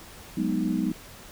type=chord; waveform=sine; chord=G# minor seventh; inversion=third; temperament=equal with one note detuned; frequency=185 / 208.6 / 246.9 / 311.1 Hz; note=F#3 / G#3 / B3 / D#4; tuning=0 / +8 / 0 / 0 cents; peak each=-29 dBFS; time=0.37-0.92 s; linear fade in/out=5 ms; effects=pink hiss -46 dBFS RMS until 1.31 s